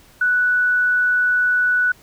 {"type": "tone", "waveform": "sine", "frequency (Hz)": 1480, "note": "F#6", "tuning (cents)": 0, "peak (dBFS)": -14, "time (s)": [0.21, 1.92], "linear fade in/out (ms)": 5, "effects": ["pink hiss -50 dBFS RMS until 2.02 s"]}